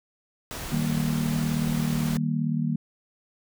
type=noise; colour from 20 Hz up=pink; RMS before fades=-35 dBFS; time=0.51-2.17 s; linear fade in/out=0 ms
type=chord; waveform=sine; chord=Eb major; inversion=none; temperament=just; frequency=155.56 / 194.45 / 233.3 Hz; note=Eb3 / G3 / Bb3; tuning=0 / -14 / +2 cents; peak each=-26 / -31 / -27 dBFS; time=0.72-2.76 s; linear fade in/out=5 ms
effects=none